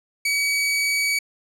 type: tone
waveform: sawtooth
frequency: 2271 Hz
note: C#7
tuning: 41 cents sharp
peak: -16 dBFS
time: 0.25-1.19 s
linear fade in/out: 5 ms
effects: low-pass 11000 Hz 12 dB/octave